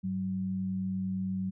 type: tone pair together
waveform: sine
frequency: 99.91 / 188.6 Hz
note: G2 / F#3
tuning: +33 / +33 cents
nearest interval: major seventh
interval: 1100 cents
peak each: -40 / -30 dBFS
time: 0.03-1.51 s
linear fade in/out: 20 ms
effects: none